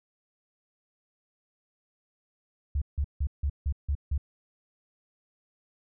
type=tone bursts; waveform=sine; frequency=71 Hz; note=C#2; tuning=42 cents sharp; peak=-24 dBFS; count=7; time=2.75-4.179 s; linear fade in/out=5 ms; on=67 ms; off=160 ms; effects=none